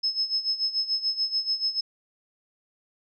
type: tone with tremolo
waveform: sine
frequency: 5190 Hz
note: E8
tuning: 28 cents flat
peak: -21 dBFS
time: 0.03-1.81 s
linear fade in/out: 10 ms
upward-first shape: sine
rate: 6.9 Hz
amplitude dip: 80%
effects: none